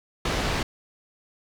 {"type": "low-pass noise", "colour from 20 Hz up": "pink", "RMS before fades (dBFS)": -26, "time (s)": [0.25, 0.63], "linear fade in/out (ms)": 5, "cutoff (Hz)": 4900, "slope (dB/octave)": 12, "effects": []}